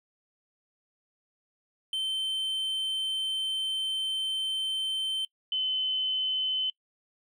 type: tone pair in turn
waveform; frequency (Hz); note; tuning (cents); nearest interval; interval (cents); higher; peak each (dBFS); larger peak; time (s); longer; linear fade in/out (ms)
triangle / sine; 3095 / 3047; G7 / G7; -23 / -50; unison; 27; first; -26; neither; 1.93-5.25 / 5.52-6.7; first; 2
effects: noise-tail reverb RT60 0.1 s tail -24 dB re dry